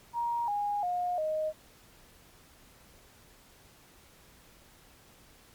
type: tone with pitch steps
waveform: sine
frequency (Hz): 943 / 820.9 / 714.7 / 622.1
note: A#5 / G#5 / F5 / D#5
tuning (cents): +20 / -20 / +40 / 0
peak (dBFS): -28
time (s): 0.13-1.53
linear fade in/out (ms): 50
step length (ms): 350
effects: pink hiss -58 dBFS RMS until 5.54 s + MP3 96 kbps